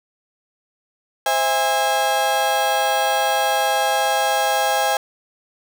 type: chord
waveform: 35% pulse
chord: C augmented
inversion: none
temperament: just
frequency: 523.3 / 654.1 / 817.6 Hz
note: C5 / E5 / G#5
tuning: 0 / -14 / -27 cents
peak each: -23 / -22 / -17 dBFS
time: 1.26-4.97 s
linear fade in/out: 2 ms
effects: none